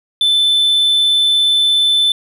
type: tone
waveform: sine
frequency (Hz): 3523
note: A7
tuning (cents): +1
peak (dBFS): -7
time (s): 0.21-2.12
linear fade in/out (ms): 2
effects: tanh soft clip ceiling -9 dBFS